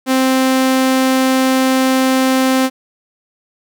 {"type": "tone", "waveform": "sawtooth", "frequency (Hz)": 261.6, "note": "C4", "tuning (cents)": 0, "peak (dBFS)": -7, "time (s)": [0.06, 2.7], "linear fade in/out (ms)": 50, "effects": []}